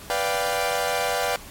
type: chord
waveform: sawtooth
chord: G dominant seventh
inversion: first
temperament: equal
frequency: 493.9 / 587.3 / 698.5 / 784 Hz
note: B4 / D5 / F5 / G5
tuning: 0 / 0 / 0 / 0 cents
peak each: -24 dBFS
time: 0.1-1.36 s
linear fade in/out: 0 ms
effects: pink hiss -42 dBFS RMS until 1.5 s + MP3 64 kbps